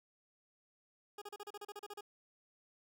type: tone bursts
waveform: 20% pulse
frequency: 411.8 Hz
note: G#4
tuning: 15 cents flat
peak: -40 dBFS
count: 12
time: 1.18-2.009 s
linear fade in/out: 5 ms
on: 37 ms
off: 35 ms
effects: none